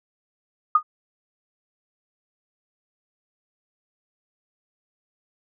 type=tone with exponential decay; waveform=sine; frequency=1231 Hz; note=D#6; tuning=19 cents flat; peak=-9 dBFS; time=0.75-0.83 s; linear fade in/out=5 ms; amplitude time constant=17 ms; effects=none